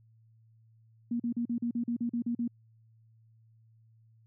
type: tone bursts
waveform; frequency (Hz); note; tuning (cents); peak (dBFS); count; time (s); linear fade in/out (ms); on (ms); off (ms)
sine; 236.8; A#3; +27; -28; 11; 1.11-2.478; 5; 88; 40
effects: added 112 Hz sine -59 dBFS peak until 4.26 s